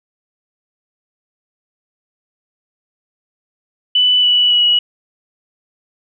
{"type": "tone with pitch steps", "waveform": "sine", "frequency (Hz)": [2985, 2954, 2924], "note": ["F#7", "F#7", "F#7"], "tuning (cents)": [15, -3, -21], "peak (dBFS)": -9, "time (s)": [3.95, 4.79], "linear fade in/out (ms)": 5, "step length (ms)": 280, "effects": []}